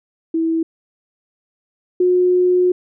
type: tone pair in turn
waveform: sine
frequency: 326.3 / 361.6 Hz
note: E4 / F#4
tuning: -18 / -40 cents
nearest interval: major second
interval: 178 cents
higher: second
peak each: -15 / -11 dBFS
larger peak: second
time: 0.34-0.63 / 2-2.72 s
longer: second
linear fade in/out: 5 ms
effects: none